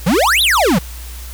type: exponential two-way sweep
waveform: square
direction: up then down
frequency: 148.6 to 4100 to 148.6 Hz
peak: -11 dBFS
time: 0.06-0.79 s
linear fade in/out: 10 ms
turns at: 0.42 s
effects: added 60 Hz sine -28 dBFS peak until 1.33 s + white hiss -36 dBFS RMS until 1.33 s